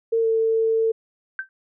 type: tone with pitch glide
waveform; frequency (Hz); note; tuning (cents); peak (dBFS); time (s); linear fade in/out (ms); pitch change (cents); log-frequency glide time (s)
sine; 455 to 448.2; A#4 to A4; -42 to +32; -17; 0.12-0.92; 10; -26; 0.22-0.27
type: tone with exponential decay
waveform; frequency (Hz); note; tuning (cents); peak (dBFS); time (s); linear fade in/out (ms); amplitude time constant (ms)
sine; 1554; G6; -16; -21; 1.39-1.49; 1; 20
effects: none